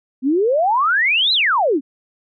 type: exponential two-way sweep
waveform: sine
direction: up then down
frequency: 246.9 to 4151 to 246.9 Hz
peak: -13 dBFS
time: 0.22-1.81 s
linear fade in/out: 50 ms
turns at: 1.33 s
effects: none